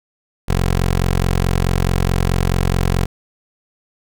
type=tone; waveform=15% pulse; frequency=44.66 Hz; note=F1; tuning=39 cents sharp; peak=-8 dBFS; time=0.48-3.06 s; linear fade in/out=10 ms; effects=none